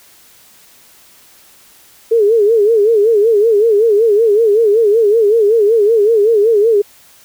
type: tone with vibrato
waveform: sine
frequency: 433.2 Hz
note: A4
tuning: 27 cents flat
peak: -7 dBFS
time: 2.11-6.82 s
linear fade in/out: 10 ms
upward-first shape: sine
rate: 5.3 Hz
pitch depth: 130 cents each way
effects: white hiss -45 dBFS RMS until 7.24 s